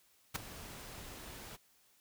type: noise with ADSR envelope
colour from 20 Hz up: pink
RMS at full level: -33 dBFS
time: 0.34-1.57 s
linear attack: 17 ms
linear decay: 9 ms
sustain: -16 dB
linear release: 19 ms
effects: white hiss -69 dBFS RMS until 2 s